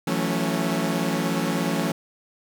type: chord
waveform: sawtooth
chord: F# minor seventh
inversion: third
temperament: equal with one note detuned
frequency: 164.81 / 181.61 / 220 / 277.2 Hz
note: E3 / F#3 / A3 / C#4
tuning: 0 / -32 / 0 / 0 cents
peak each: -24 dBFS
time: 0.07-1.92 s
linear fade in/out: 5 ms
effects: none